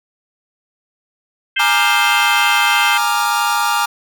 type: harmonic tone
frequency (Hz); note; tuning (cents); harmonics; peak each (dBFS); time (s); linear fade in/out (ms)
523.3; C5; 0; 3 / 4 / 5 / 6; -20 / -20 / -20 / -20; 1.56-2.98; 10
type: chord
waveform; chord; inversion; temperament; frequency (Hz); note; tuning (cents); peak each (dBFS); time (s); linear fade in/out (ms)
45% pulse; Bb dominant seventh; third; equal with one note detuned; 830.6 / 932.3 / 1187.6 / 1396.9; Ab5 / Bb5 / D6 / F6; 0 / 0 / +19 / 0; -20; 1.59-3.86; 10
effects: none